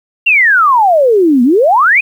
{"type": "exponential two-way sweep", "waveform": "sine", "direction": "down then up", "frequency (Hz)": [2827, 233, 2585], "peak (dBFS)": -5, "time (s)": [0.26, 2.01], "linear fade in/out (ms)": 10, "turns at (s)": 1.43, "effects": ["7-bit"]}